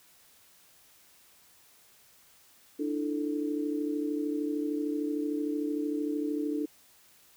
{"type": "chord", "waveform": "sine", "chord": "D suspended second", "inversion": "none", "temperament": "equal with one note detuned", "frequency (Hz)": [296.4, 329.6, 440], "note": ["D4", "E4", "A4"], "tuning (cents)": [16, 0, 0], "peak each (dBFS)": [-30, -36, -36], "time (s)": [2.79, 6.66], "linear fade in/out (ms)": 10, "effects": ["white hiss -60 dBFS RMS until 7.36 s"]}